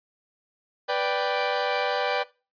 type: chord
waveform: sawtooth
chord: G major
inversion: first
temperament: equal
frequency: 493.9 / 587.3 / 784 Hz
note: B4 / D5 / G5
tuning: 0 / 0 / 0 cents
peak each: -24 dBFS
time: 0.88-2.24 s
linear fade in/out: 20 ms
effects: noise-tail reverb RT60 0.3 s tail -19 dB re dry + resampled to 11025 Hz